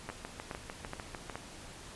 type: two click trains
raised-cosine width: 0.5 ms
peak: -23 / -24 dBFS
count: 4 / 9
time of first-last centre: 0.09-1.356 / 0.1-1.298 s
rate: 2.37 / 6.68 Hz
effects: pink hiss -49 dBFS RMS until 1.95 s + resampled to 24000 Hz